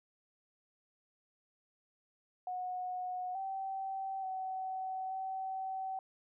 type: tone with pitch steps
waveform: sine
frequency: 731 / 772 / 756 / 763 Hz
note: F#5 / G5 / F#5 / G5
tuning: -21 / -27 / +37 / -47 cents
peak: -36 dBFS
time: 2.47-5.99 s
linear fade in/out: 2 ms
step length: 880 ms
effects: none